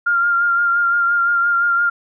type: tone with vibrato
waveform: sine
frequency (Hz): 1396.9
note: F6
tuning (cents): 0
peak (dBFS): -13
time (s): 0.06-1.9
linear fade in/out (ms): 10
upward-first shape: sine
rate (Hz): 5.8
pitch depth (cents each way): 24
effects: none